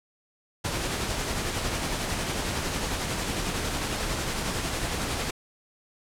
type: noise with tremolo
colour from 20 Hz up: pink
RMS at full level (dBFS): -28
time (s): 0.64-5.31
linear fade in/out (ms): 10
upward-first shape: sine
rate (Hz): 11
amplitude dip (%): 30
effects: low-pass 10000 Hz 12 dB/octave

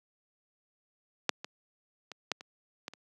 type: clicks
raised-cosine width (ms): 0.2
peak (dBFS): -7 / -22 / -25 / -12 / -28 / -20 / -30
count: 7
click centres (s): 1.293 / 1.445 / 2.117 / 2.317 / 2.409 / 2.881 / 2.936
effects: high-pass 200 Hz 12 dB/octave

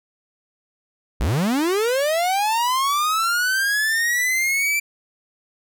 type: linear sweep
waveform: 45% pulse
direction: up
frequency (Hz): 41.2 to 2349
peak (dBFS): -18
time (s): 1.2-4.8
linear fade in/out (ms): 10
effects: none

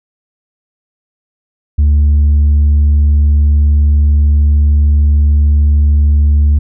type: tone with tanh clipping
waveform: triangle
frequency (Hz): 73.42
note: D2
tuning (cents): 0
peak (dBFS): -6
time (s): 1.78-6.59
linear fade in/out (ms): 10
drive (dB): 7
effects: none

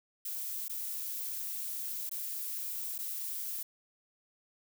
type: noise with dropouts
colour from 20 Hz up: violet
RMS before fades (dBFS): -38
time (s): 0.25-3.63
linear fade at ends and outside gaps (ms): 5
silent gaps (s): 0.682-0.695 / 2.094-2.113 / 2.982-2.987
effects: none

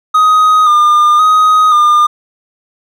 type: tone with vibrato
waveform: triangle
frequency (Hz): 1230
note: D#6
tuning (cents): -20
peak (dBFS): -3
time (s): 0.14-2.07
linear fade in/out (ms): 10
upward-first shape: square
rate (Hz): 0.95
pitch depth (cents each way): 33
effects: none

